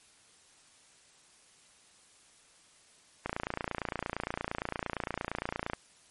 click train, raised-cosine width 0.5 ms, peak -17 dBFS, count 72, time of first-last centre 3.26-5.734 s, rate 28.7 Hz, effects white hiss -61 dBFS RMS until 6.1 s + MP3 48 kbps

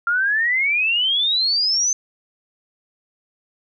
sine exponential sweep, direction up, 1377 to 6260 Hz, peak -16 dBFS, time 0.07-1.93 s, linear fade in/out 2 ms, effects none

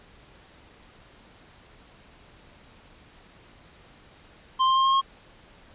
square tone with pitch steps, 1046.5 / 1054.4 / 1062.3 / 1070.3 / 1078.4 Hz, C6 / C6 / C6 / C6 / C#6, 0 / +13 / +26 / +39 / -48 cents, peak -19 dBFS, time 4.59-5.015 s, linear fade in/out 20 ms, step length 85 ms, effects pink hiss -53 dBFS RMS until 5.74 s + resampled to 8000 Hz

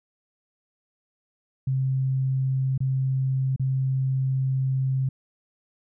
sine tone with dropouts, 132.4 Hz, C3, 21 cents sharp, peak -21 dBFS, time 1.67-5.09 s, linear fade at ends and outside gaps 5 ms, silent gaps 2.778-2.804 / 3.562-3.596 s, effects none

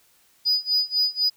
sine tone with tremolo, 4954 Hz, D#8, 8 cents flat, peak -15 dBFS, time 0.45-1.3 s, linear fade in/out 20 ms, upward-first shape sine, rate 4 Hz, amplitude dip 95%, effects tanh soft clip ceiling -15 dBFS + white hiss -60 dBFS RMS until 1.36 s

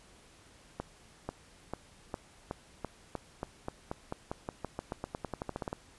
accelerating click train, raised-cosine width 1 ms, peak -21 dBFS, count 26, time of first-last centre 0.8-5.729 s, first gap 490 ms, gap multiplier 0.91, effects pink hiss -59 dBFS RMS until 5.98 s + resampled to 24000 Hz

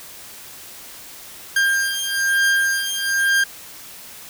40% pulse beating tone pair, 1598 / 1599.1 Hz, G6 / G6, +33 / +34 cents, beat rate 1.1 Hz, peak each -19 dBFS, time 1.56-3.44 s, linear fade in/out 5 ms, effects white hiss -39 dBFS RMS until 4.29 s

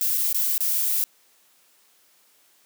violet noise with dropouts, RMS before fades -23 dBFS, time 0.01-1.04 s, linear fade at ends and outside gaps 0 ms, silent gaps 0.175-0.179 / 0.328-0.345 / 0.579-0.606 s, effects white hiss -60 dBFS RMS until 2.65 s + high-pass 200 Hz 12 dB/octave

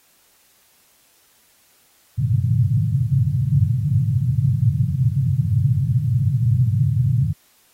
white band-pass noise, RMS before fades -18 dBFS, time 2.17-7.33 s, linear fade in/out 20 ms, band 100 to 140 Hz, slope 48 dB/octave, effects white hiss -57 dBFS RMS until 7.73 s + AAC 48 kbps

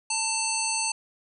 harmonic tone, 890 Hz, A5, 20 cents sharp, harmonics 1 / 3 / 5 / 7 / 9 / 10, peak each -32 / -32 / -32 / -32 / -32 / -32 dBFS, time 0.1-0.92 s, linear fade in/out 5 ms, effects none

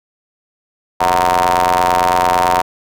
sawtooth ring-modulated tone, 88.9 Hz, F2, 31 cents sharp, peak -4 dBFS, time 1-2.62 s, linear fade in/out 10 ms, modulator 833 Hz, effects none

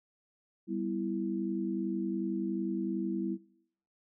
sine chord, E minor, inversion first, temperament equal, 196 / 246.9 / 329.6 Hz, G3 / B3 / E4, 0 / 0 / 0 cents, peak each -35 / -38 / -34 dBFS, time 0.67-3.38 s, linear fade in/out 50 ms, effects noise-tail reverb RT60 0.7 s tail -21 dB re dry

